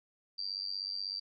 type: tone with amplitude modulation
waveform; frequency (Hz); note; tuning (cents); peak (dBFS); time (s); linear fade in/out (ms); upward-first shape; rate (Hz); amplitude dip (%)
sine; 4699; D8; 0; -31; 0.38-1.2; 10; sine; 96.3; 100
effects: none